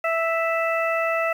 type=harmonic tone; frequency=659.3 Hz; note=E5; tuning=in tune; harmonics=1 / 2 / 3 / 4; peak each=-23 / -26 / -28 / -29 dBFS; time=0.04-1.33 s; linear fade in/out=5 ms; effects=8-bit